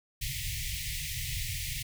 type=band-stop noise; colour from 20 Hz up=pink; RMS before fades=-35 dBFS; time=0.21-1.83 s; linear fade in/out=10 ms; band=150 to 1900 Hz; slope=96 dB/octave; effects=none